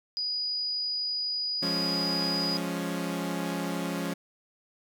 sine tone, 4924 Hz, D#8, 19 cents flat, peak -28 dBFS, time 0.17-2.57 s, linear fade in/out 0 ms
sawtooth chord, Db major, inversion first, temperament equal, 174.61 / 207.7 / 277.2 Hz, F3 / Ab3 / Db4, 0 / 0 / 0 cents, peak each -29 / -32 / -30 dBFS, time 1.62-4.14 s, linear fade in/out 10 ms
effects none

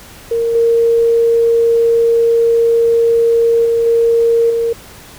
sine tone with level steps, 463.1 Hz, A#4, 11 cents flat, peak -12 / -8 / -10 / -8 / -12 dBFS, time 0.31-4.73 s, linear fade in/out 5 ms, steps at 0.55 / 3.65 / 3.86 / 4.5 s, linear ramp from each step 2 ms, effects pink hiss -37 dBFS RMS until 5.18 s

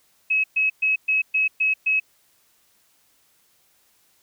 sine tone bursts, 2566 Hz, E7, 47 cents flat, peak -17 dBFS, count 7, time 0.3-2 s, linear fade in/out 10 ms, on 140 ms, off 120 ms, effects white hiss -62 dBFS RMS until 4.22 s

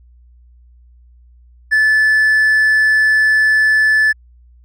sine tone with hard clipping, 1740 Hz, A6, 20 cents flat, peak -10 dBFS, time 1.71-4.13 s, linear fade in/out 20 ms, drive 2 dB, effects added 60 Hz sine -43 dBFS peak until 4.64 s

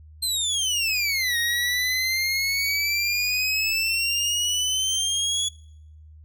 25% pulse exponential two-way sweep, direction down then up, 4186 to 1864.7 to 3393 Hz, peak -18 dBFS, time 0.22-5.49 s, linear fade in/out 10 ms, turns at 1.37 s, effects noise-tail reverb RT60 0.8 s tail -25 dB re dry + added 77 Hz sine -44 dBFS peak until 6.24 s

